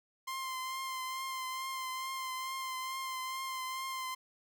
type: tone with vibrato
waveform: sawtooth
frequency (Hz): 1046.5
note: C6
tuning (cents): 0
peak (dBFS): -33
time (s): 0.27-4.15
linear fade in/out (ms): 10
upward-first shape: triangle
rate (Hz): 2.3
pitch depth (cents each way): 27
effects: none